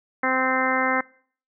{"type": "harmonic tone", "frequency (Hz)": 259.8, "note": "C4", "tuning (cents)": -12, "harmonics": [1, 2, 3, 4, 5, 6, 7, 8], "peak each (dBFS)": [-28, -28, -28, -28, -28, -28, -28, -28], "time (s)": [0.23, 1.01], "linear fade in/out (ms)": 5, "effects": ["noise-tail reverb RT60 0.5 s tail -23 dB re dry"]}